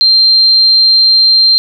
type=tone; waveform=sine; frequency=4162 Hz; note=C8; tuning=10 cents flat; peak=-4 dBFS; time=0.01-1.58 s; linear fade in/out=0 ms; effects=none